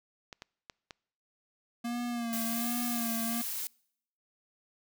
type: clicks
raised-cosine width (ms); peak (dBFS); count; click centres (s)
0.2; -26; 4; 0.328 / 0.421 / 0.698 / 0.908
type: tone with vibrato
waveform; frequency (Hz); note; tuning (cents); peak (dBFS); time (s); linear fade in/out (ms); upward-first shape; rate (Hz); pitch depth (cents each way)
square; 234.6; A#3; +11; -33; 1.84-3.42; 10; sine; 1.3; 51
type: noise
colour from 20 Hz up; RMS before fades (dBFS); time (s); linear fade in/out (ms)
blue; -36; 2.33-3.67; 0
effects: noise-tail reverb RT60 0.7 s tail -26 dB re dry